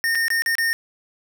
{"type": "tone with dropouts", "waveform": "square", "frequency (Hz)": 1831, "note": "A#6", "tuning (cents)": -32, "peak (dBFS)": -19, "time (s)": [0.04, 0.73], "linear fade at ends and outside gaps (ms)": 0, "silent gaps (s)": [[0.15, 0.154], [0.282, 0.303], [0.421, 0.461], [0.553, 0.583]], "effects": []}